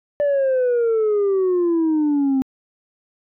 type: exponential sweep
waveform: sine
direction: down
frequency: 587.3 to 261.6 Hz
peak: -13 dBFS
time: 0.2-2.42 s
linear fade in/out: 0 ms
effects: tanh soft clip ceiling -14 dBFS